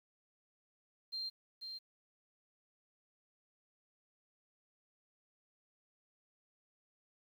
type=tone with echo; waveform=sine; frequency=4177 Hz; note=C8; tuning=4 cents flat; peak=-38 dBFS; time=1.12-1.3 s; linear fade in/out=20 ms; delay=490 ms; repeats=1; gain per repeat=-5 dB; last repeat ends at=1.79 s; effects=11-bit